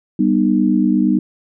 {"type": "chord", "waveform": "sine", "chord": "G augmented", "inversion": "none", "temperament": "just", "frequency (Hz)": [196, 245, 306.2], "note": ["G3", "B3", "D#4"], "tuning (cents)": [0, -14, -28], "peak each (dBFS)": -16, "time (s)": [0.19, 1.19], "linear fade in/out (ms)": 5, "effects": []}